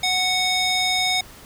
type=tone with band-pass filter; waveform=square; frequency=740 Hz; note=F#5; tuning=in tune; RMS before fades=-21 dBFS; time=0.03-1.21 s; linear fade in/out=5 ms; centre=4000 Hz; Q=1.4; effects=pink hiss -44 dBFS RMS until 1.45 s